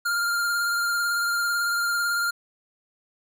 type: tone with vibrato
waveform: square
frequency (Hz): 1400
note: F6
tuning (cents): +4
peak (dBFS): -23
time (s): 0.05-2.31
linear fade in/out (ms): 10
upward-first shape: triangle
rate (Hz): 18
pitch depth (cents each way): 27
effects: none